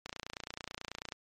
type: click train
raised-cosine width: 0.2 ms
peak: -22 dBFS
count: 32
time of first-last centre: 0.06-1.122 s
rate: 29.2 Hz
effects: MP3 64 kbps